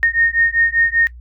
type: beating tone pair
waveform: sine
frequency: 1842 / 1847.1 Hz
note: A#6 / A#6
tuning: -21 / -16 cents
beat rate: 5.1 Hz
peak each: -16 dBFS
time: 0.03-1.07 s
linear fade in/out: 0 ms
effects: noise-tail reverb RT60 0.1 s tail -19 dB re dry + added 60 Hz sine -34 dBFS peak until 1.2 s